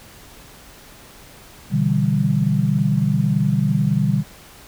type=chord; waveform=sine; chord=E minor seventh; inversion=second; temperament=equal; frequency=123.47 / 146.83 / 164.81 / 196 Hz; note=B2 / D3 / E3 / G3; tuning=0 / 0 / 0 / 0 cents; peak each=-22 / -19 / -24 / -20 dBFS; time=1.7-4.24 s; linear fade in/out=50 ms; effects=pink hiss -44 dBFS RMS until 4.67 s